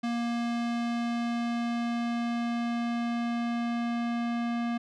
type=tone with low-pass filter sweep; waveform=square; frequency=235.8 Hz; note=A#3; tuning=20 cents sharp; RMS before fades=-30 dBFS; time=0.03-4.78 s; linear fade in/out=10 ms; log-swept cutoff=4900 to 3000 Hz; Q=0.73; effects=none